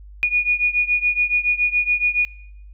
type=beating tone pair; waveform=sine; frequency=2450 / 2457.1 Hz; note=D#7 / D#7; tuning=-27 / -22 cents; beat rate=7.1 Hz; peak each=-18 / -20 dBFS; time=0.23-2.25 s; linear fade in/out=0 ms; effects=noise-tail reverb RT60 0.8 s tail -23 dB re dry + added 50 Hz sine -38 dBFS peak until 2.73 s